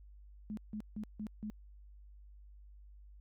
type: tone bursts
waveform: sine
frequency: 212.6 Hz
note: G#3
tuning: 41 cents sharp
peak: -38 dBFS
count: 5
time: 0.5-1.5 s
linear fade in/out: 0 ms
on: 72 ms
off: 160 ms
effects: added 50 Hz sine -53 dBFS peak until 3.2 s